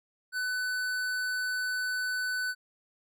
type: tone with tanh clipping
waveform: sine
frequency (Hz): 1500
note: F#6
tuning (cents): +23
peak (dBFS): -31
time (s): 0.32-2.55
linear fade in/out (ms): 50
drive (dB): 17
effects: none